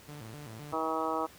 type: tone with vibrato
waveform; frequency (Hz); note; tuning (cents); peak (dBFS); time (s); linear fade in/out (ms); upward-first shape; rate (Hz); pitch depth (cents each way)
sawtooth; 127.8; C3; -40; -39; 0.08-0.74; 10; square; 3.9; 250
type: harmonic tone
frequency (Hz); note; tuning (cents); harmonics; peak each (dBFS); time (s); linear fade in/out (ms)
159.9; D#3; +48; 2 / 3 / 4 / 5 / 6 / 7 / 8; -37 / -37 / -37 / -37 / -37 / -37 / -37; 0.72-1.27; 20
effects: pink hiss -54 dBFS RMS until 1.38 s + high-pass 60 Hz 12 dB/octave